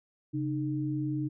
sine tone pair together, 135.9 / 305.1 Hz, C#3 / D#4, -34 / -34 cents, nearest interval octave + major second, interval 1400 cents, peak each -32 / -31 dBFS, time 0.33-1.29 s, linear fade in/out 20 ms, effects none

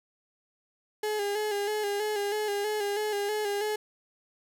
35% pulse tone with vibrato, 415.3 Hz, G#4, in tune, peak -26 dBFS, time 1.03-3.76 s, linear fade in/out 5 ms, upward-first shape square, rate 3.1 Hz, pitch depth 41 cents each way, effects none

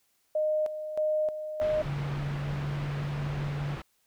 sine tone with tremolo, 615 Hz, D#5, 20 cents flat, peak -24 dBFS, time 0.35-1.82 s, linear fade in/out 5 ms, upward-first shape square, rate 1.6 Hz, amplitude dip 65%
pink low-pass noise, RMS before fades -39 dBFS, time 1.61-3.82 s, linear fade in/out 5 ms, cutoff 2500 Hz, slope 12 dB/octave
sine tone with pitch glide, 142.5 to 143.91 Hz, C#3 to D3, +48 to -35 cents, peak -30 dBFS, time 1.85-3.76 s, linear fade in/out 10 ms, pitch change +17 cents, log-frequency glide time 2.07-3.25 s
effects white hiss -71 dBFS RMS until 4.06 s

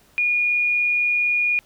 sine tone, 2439 Hz, D#7, 35 cents flat, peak -17 dBFS, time 0.18-1.59 s, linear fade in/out 0 ms, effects pink hiss -56 dBFS RMS until 1.65 s

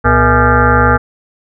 sine tone with frequency modulation, 659 Hz, E5, 1 cent flat, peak -6 dBFS, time 0.04-0.98 s, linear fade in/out 20 ms, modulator 181 Hz, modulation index 5.1, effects none

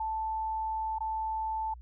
sine tone with dropouts, 880 Hz, A5, in tune, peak -30 dBFS, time 0-1.74 s, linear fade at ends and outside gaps 5 ms, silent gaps 0.986-1.005 s, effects added 60 Hz sine -45 dBFS peak until 1.81 s

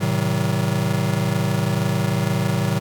square chord, A diminished seventh, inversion none, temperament just, 110 / 132 / 158.4 / 190.08 Hz, A2 / C3 / Eb3 / Gb3, 0 / +16 / +31 / +47 cents, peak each -25 dBFS, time 0-2.8 s, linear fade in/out 20 ms, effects none

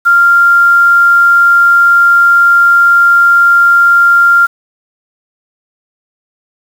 sine tone with quantisation, 1391 Hz, F6, 7 cents flat, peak -3 dBFS, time 0.05-4.47 s, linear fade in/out 20 ms, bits 5, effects none

